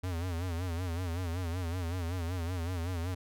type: tone with vibrato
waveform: square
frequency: 87.31 Hz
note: F2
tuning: in tune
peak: -33 dBFS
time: 0.03-3.15 s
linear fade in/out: 10 ms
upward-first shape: sine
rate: 5.3 Hz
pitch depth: 110 cents each way
effects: none